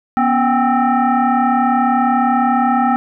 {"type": "tone with frequency modulation", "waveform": "sine", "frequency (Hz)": 277.2, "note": "C#4", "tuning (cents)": 0, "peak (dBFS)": -11, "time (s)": [0.17, 2.96], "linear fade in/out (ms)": 0, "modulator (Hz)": 520, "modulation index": 2, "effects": []}